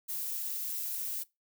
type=noise; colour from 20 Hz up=violet; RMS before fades=-36 dBFS; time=0.08-1.24 s; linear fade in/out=20 ms; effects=noise-tail reverb RT60 0.2 s tail -20 dB re dry